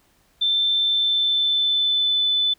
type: tone with pitch glide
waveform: sine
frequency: 3552 to 3505 Hz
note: A7 to A7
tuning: +16 to -7 cents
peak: -17 dBFS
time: 0.41-2.54 s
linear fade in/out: 10 ms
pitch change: -23 cents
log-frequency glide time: 0.79-2.22 s
effects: pink hiss -61 dBFS RMS until 2.58 s